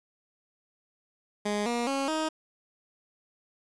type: tone with pitch steps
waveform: 15% pulse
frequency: 207.3 / 238.1 / 273.5 / 314.2 Hz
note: G#3 / A#3 / C#4 / D#4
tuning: -3 / +37 / -23 / +17 cents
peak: -21 dBFS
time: 1.45-2.29 s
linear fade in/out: 10 ms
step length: 210 ms
effects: resampled to 22050 Hz + 9-bit